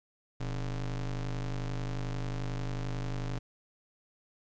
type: ring-modulated tone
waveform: square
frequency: 73.42 Hz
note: D2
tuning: in tune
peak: -30 dBFS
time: 0.4-3.39 s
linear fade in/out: 10 ms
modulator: 47.8 Hz
effects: resampled to 16000 Hz + 11-bit